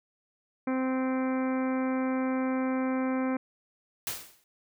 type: harmonic tone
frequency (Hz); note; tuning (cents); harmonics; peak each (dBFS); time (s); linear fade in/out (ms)
260; C4; -11; 1 / 2 / 3 / 4 / 5 / 6 / 7 / 8 / 9; -27 / -34 / -40 / -40 / -43 / -44 / -50 / -46 / -47; 0.67-3.37; 5
type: noise with exponential decay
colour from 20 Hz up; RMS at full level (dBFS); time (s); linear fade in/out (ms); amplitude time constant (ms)
white; -30; 4.07-4.44; 1; 79
effects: none